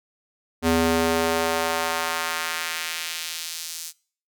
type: tone with high-pass filter sweep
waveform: square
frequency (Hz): 82.41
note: E2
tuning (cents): 0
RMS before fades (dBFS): -25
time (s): 0.62-3.93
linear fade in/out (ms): 50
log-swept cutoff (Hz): 210 to 6400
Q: 1
effects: noise-tail reverb RT60 0.5 s tail -25 dB re dry